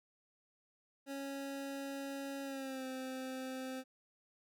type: tone with pitch glide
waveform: 25% pulse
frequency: 275.9 to 260.4 Hz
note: C#4 to C4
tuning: -8 to -8 cents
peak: -37 dBFS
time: 1.06-3.84 s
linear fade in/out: 50 ms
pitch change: -100 cents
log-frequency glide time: 2.43-2.85 s
effects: none